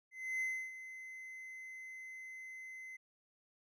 triangle tone with ADSR envelope, 2052 Hz, C7, 34 cents flat, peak -32 dBFS, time 0.11-2.97 s, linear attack 300 ms, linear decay 300 ms, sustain -13 dB, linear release 12 ms, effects none

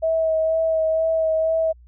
sine tone with vibrato, 643 Hz, E5, 43 cents flat, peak -17 dBFS, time 0.02-1.73 s, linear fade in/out 20 ms, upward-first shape sine, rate 2.1 Hz, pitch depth 17 cents each way, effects added 60 Hz sine -45 dBFS peak until 1.87 s

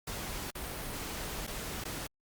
pink noise with dropouts, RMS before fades -39 dBFS, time 0.07-2.07 s, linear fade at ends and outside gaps 5 ms, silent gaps 0.507-0.551 / 1.468-1.475 / 1.84-1.851 s, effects Opus 48 kbps

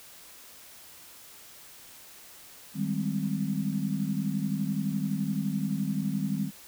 sine chord, Ab major seventh, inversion second, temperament equal, 155.56 / 196 / 207.7 / 261.6 Hz, Eb3 / G3 / Ab3 / C4, 0 / 0 / 0 / 0 cents, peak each -33 / -30 / -33 / -35 dBFS, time 2.74-6.51 s, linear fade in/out 50 ms, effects white hiss -50 dBFS RMS until 6.67 s

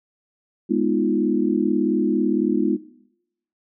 sine chord, F half-diminished seventh, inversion first, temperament equal, 207.7 / 246.9 / 311.1 / 349.2 Hz, Ab3 / Cb4 / Eb4 / F4, 0 / 0 / 0 / 0 cents, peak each -23 dBFS, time 0.69-2.77 s, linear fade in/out 20 ms, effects noise-tail reverb RT60 0.8 s tail -18 dB re dry

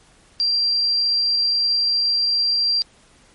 sine tone, 4731 Hz, D8, 12 cents sharp, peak -16 dBFS, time 0.4-2.82 s, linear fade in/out 0 ms, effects pink hiss -53 dBFS RMS until 3.34 s + MP3 48 kbps

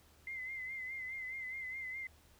sine tone with vibrato, 2067 Hz, C7, 22 cents flat, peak -40 dBFS, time 0.27-2.07 s, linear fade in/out 2 ms, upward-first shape sine, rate 4.8 Hz, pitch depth 48 cents each way, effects added 75 Hz sine -66 dBFS peak until 2.39 s + pink hiss -66 dBFS RMS until 2.39 s

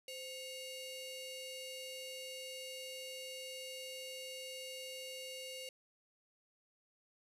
sawtooth ring-modulated tone, 1667 Hz, G#6, 6 cents sharp, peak -38 dBFS, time 0.08-5.69 s, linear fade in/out 2 ms, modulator 1150 Hz, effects resampled to 32000 Hz + 12-bit

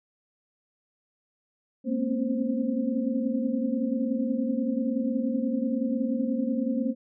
sine tone cluster, 213.6 / 234.7 / 260.6 / 271.1 / 525 Hz, G#3 / A#3 / C4 / C#4 / C5, +49 / +12 / -7 / -38 / +6 cents, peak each -36 / -27 / -32 / -31 / -34 dBFS, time 1.84-6.95 s, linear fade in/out 50 ms, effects none

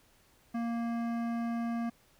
sine tone with hard clipping, 233.1 Hz, A#3, in tune, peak -33 dBFS, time 0.54-1.9 s, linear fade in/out 10 ms, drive 14 dB, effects pink hiss -65 dBFS RMS until 2.19 s

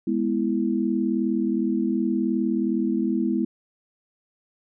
sine chord, E major, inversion first, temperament equal, 207.7 / 246.9 / 329.6 Hz, G#3 / B3 / E4, 0 / 0 / 0 cents, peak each -25 dBFS, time 0.07-3.45 s, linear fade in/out 5 ms, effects none

